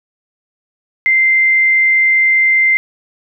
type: tone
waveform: sine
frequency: 2085 Hz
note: C7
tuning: 7 cents flat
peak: -8 dBFS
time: 1.06-2.77 s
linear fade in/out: 0 ms
effects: none